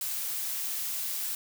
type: noise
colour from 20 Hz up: blue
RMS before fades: -33 dBFS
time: 0.01-1.35 s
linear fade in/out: 2 ms
effects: none